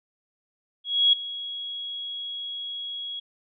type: tone with ADSR envelope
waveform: sine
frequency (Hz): 3322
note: G#7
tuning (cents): 0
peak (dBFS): -14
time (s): 0.84-3.2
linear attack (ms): 290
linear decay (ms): 5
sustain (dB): -17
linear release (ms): 9
effects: none